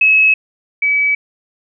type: tone pair in turn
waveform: sine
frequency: 2576 / 2286 Hz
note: E7 / D7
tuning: -41 / -47 cents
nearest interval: major second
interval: 206 cents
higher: first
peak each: -7 / -11 dBFS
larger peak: first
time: 0.01-0.34 / 0.82-1.15 s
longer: neither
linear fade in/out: 5 ms
effects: none